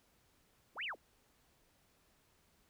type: linear two-way sweep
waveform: sine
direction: up then down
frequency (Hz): 122 to 3138 to 122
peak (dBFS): -38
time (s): 0.75-0.96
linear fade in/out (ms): 50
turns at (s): 0.84
effects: pink hiss -72 dBFS RMS until 2.69 s